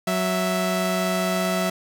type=tone pair together; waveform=sawtooth; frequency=185.01 / 659.3 Hz; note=F#3 / E5; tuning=0 / 0 cents; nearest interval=octave + minor seventh; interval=2200 cents; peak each=-20 dBFS; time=0.07-1.7 s; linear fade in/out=5 ms; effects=none